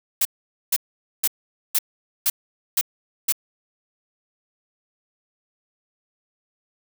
blue noise bursts, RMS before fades -19 dBFS, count 7, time 0.21-3.324 s, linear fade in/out 5 ms, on 42 ms, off 470 ms, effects none

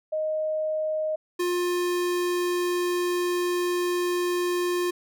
sine / square tone pair in turn, 622.3 / 354.3 Hz, D#5 / F4, 0 / +25 cents, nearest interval minor seventh, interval 975 cents, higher first, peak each -24 dBFS, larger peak neither, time 0.12-1.16 / 1.39-4.91 s, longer second, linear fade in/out 10 ms, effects none

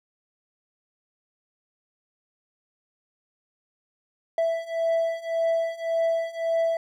triangle beating tone pair, 660 / 661.8 Hz, E5 / E5, +2 / +7 cents, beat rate 1.8 Hz, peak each -25 / -23 dBFS, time 4.38-6.77 s, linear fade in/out 2 ms, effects none

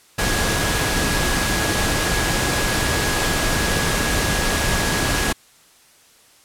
sine tone in noise, 1664 Hz, G#6, 3 cents sharp, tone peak -27 dBFS, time 0.18-5.33 s, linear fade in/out 10 ms, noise pink, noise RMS -20 dBFS, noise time 0.18-5.33 s, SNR -10 dB, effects white hiss -52 dBFS RMS until 6.44 s + low-pass 11000 Hz 12 dB/octave

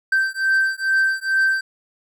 triangle beating tone pair, 1557 / 1559.3 Hz, G6 / G6, -12 / -10 cents, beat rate 2.3 Hz, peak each -18 dBFS, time 0.12-1.61 s, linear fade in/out 5 ms, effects none

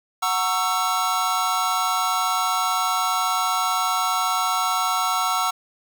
square chord, F# dominant seventh, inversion none, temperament just, 740 / 925 / 1110 / 1332 Hz, F#5 / A#5 / C#6 / E6, 0 / -14 / +2 / +18 cents, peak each -27 / -29 / -28 / -24 dBFS, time 0.22-5.51 s, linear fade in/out 10 ms, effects none

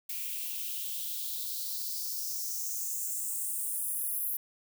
violet noise with high-pass filter sweep, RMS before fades -35 dBFS, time 0.09-4.37 s, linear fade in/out 5 ms, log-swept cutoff 2300 to 12000 Hz, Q 3.9, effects none

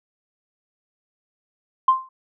sine tone with exponential decay, 1046.5 Hz, C6, in tune, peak -8 dBFS, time 1.88-2.09 s, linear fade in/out 5 ms, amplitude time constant 44 ms, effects tanh soft clip ceiling -5 dBFS

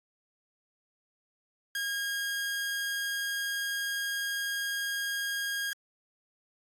sawtooth tone, 1628 Hz, G#6, 35 cents flat, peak -27 dBFS, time 1.75-5.73 s, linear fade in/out 2 ms, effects AAC 64 kbps

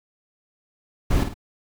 brown noise with echo, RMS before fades -19 dBFS, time 1.1-1.24 s, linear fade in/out 10 ms, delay 51 ms, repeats 2, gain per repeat -7 dB, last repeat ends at 1.342 s, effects none

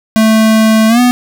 square tone with pitch glide, 220 to 246.9 Hz, A3 to B3, 0 to 0 cents, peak -6 dBFS, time 0.16-1.11 s, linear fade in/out 0 ms, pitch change +200 cents, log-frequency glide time 0.88-1 s, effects none

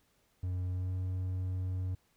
triangle tone with pitch glide, 91 to 92.38 Hz, F#2 to F#2, -28 to -2 cents, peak -30 dBFS, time 0.43-1.95 s, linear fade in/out 5 ms, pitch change +26 cents, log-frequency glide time 0.7-0.92 s, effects pink hiss -72 dBFS RMS until 2.16 s

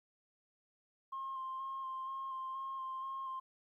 sine tone with vibrato, 1062 Hz, C6, 25 cents sharp, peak -38 dBFS, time 1.12-3.4 s, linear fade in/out 10 ms, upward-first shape square, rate 2.1 Hz, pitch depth 16 cents each way, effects tanh soft clip ceiling -35 dBFS + 13-bit

